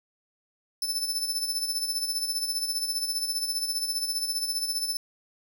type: tone with tremolo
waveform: sawtooth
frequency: 5274 Hz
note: E8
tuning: in tune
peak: -22 dBFS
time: 0.82-4.97 s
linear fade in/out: 2 ms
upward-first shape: sine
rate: 15 Hz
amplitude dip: 60%
effects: none